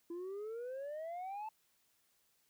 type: exponential sweep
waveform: sine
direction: up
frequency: 335.1 to 886 Hz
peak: -38 dBFS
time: 0.1-1.49 s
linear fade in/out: 5 ms
effects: tanh soft clip ceiling -40 dBFS + white hiss -75 dBFS RMS until 2.49 s